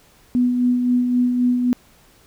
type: tone with tremolo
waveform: sine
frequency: 246.9 Hz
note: B3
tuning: in tune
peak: -13 dBFS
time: 0.35-1.73 s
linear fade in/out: 0 ms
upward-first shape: sine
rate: 3.8 Hz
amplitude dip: 40%
effects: pink hiss -53 dBFS RMS until 2.26 s